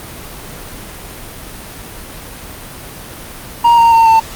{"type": "tone with pitch steps", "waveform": "triangle", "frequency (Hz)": [940, 925.5, 911.1, 897], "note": ["A#5", "A#5", "A#5", "A5"], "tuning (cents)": [14, -13, -40, 33], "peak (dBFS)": -3, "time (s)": [3.64, 4.2], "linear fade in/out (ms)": 10, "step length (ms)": 140, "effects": ["pink hiss -30 dBFS RMS until 4.35 s", "Opus 32 kbps"]}